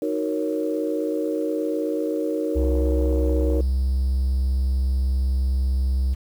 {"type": "chord", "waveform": "sine", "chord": "D# minor seventh", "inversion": "none", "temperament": "equal", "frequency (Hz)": [311.1, 370, 466.2, 554.4], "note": ["D#4", "F#4", "A#4", "C#5"], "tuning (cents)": [0, 0, 0, 0], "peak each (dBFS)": [-25, -30, -26, -29], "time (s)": [0.02, 3.61], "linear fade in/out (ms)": 2}
{"type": "tone", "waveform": "triangle", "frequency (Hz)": 65.4, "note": "C2", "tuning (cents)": 0, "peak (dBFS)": -16, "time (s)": [2.55, 6.15], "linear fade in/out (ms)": 20}
{"effects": ["tanh soft clip ceiling -11 dBFS", "8-bit"]}